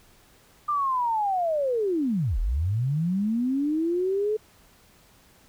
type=linear two-way sweep; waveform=sine; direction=down then up; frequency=1207 to 35.78 to 436.3 Hz; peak=-22 dBFS; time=0.68-4.37 s; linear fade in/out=10 ms; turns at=2.39 s; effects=pink hiss -57 dBFS RMS until 5.48 s